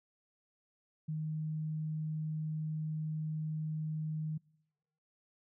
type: tone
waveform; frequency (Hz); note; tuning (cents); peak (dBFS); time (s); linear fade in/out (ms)
sine; 155.56; D#3; 0; -34; 1.08-4.38; 10
effects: noise-tail reverb RT60 0.9 s tail -26 dB re dry